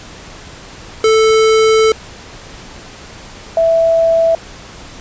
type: tone pair in turn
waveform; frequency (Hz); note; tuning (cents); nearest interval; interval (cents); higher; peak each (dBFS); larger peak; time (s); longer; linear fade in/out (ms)
square / sine; 440 / 659.3; A4 / E5; 0 / 0; perfect fifth; 700; second; -8; neither; 1.04-1.92 / 3.57-4.35; first; 2
effects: pink hiss -34 dBFS RMS until 5 s + resampled to 16000 Hz